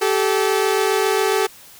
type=tone pair together; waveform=sawtooth; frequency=386.4 / 433.7 Hz; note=G4 / A4; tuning=-25 / -25 cents; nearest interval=major second; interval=200 cents; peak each=-15 dBFS; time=0.01-1.47 s; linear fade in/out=10 ms; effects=white hiss -44 dBFS RMS until 1.79 s